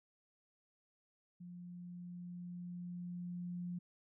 sine tone with level ramp, 176.5 Hz, F3, 19 cents sharp, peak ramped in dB -48 to -39 dBFS, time 1.4-3.79 s, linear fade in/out 10 ms, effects none

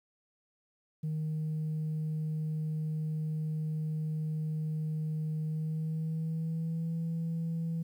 sine tone with pitch glide, 155.56 to 164.81 Hz, D#3 to E3, 0 to 0 cents, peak -29 dBFS, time 1.03-7.83 s, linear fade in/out 10 ms, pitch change +100 cents, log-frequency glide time 5.44-6.92 s, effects tanh soft clip ceiling -29 dBFS + 11-bit

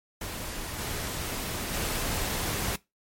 pink noise with level steps, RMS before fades -36 / -33 / -30 dBFS, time 0.21-2.76 s, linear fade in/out 5 ms, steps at 0.78 / 1.73 s, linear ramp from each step 10 ms, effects noise-tail reverb RT60 0.2 s tail -20 dB re dry + MP3 64 kbps

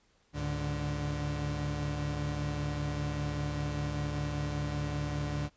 35% pulse tone cluster, 70.9 / 105.7 / 146.9 Hz, C#2 / G#2 / D3, +40 / +31 / +1 cents, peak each -36 / -38 / -32 dBFS, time 0.33-5.5 s, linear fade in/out 50 ms, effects pink hiss -69 dBFS RMS until 5.56 s + resampled to 16000 Hz

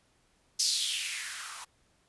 violet noise with band-pass filter sweep, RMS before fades -33 dBFS, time 0.59-1.65 s, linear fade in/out 10 ms, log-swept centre 5200 to 950 Hz, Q 3.8, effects pink hiss -69 dBFS RMS until 2.08 s + resampled to 24000 Hz

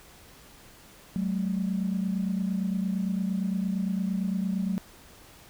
sine tone pair together, 187.75 / 216.5 Hz, F#3 / A3, +26 / -28 cents, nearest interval major second, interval 246 cents, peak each -26 / -30 dBFS, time 1.16-4.78 s, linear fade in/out 0 ms, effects tanh soft clip ceiling -19 dBFS + pink hiss -52 dBFS RMS until 5.49 s

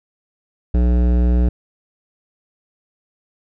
sine tone with hard clipping, 60.5 Hz, B1, 35 cents flat, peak -14 dBFS, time 0.74-1.49 s, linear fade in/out 5 ms, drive 15 dB, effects none

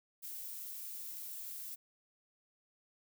violet noise, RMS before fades -45 dBFS, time 0.22-1.76 s, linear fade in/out 20 ms, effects none

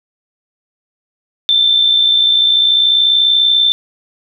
sine tone with amplitude modulation, 3553 Hz, A7, 16 cents sharp, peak -6 dBFS, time 1.49-3.72 s, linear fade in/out 0 ms, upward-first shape sine, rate 60.3 Hz, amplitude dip 45%, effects none

